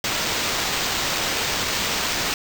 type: noise with sample-and-hold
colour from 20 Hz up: white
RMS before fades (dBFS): -24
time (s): 0.04-2.34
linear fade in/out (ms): 2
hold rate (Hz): 11025
effects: none